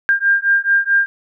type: beating tone pair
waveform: sine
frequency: 1598 / 1602.6 Hz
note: G6 / G6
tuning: +33 / +38 cents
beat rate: 4.6 Hz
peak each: -15 dBFS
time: 0.09-1.06 s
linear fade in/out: 0 ms
effects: none